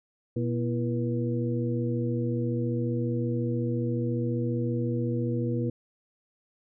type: harmonic tone with a mistuned harmonic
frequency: 120.7 Hz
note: B2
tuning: 39 cents flat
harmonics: 1 / 2 / 3 / 4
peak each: -28 / -31 / -33 / -34 dBFS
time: 0.36-5.7 s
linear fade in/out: 5 ms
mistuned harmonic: 3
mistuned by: -130 cents
effects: none